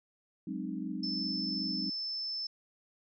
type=chord; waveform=sine; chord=Ab dominant seventh; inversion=third; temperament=equal with one note detuned; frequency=185 / 207.7 / 261.6 / 306.7 Hz; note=Gb3 / Ab3 / C4 / Eb4; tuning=0 / 0 / 0 / -25 cents; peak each=-40 dBFS; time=0.47-1.9 s; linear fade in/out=5 ms
type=tone; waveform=sine; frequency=5274 Hz; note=E8; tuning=in tune; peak=-34 dBFS; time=1.03-2.47 s; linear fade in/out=5 ms
effects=none